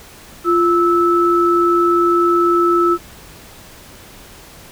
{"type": "tone pair together", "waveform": "sine", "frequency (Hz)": [346.7, 1309], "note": ["F4", "E6"], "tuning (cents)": [-13, -13], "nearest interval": "octave + major seventh", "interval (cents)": 2300, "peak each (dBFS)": [-13, -14], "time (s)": [0.44, 2.98], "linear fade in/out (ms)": 50, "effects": ["pink hiss -40 dBFS RMS until 4.71 s"]}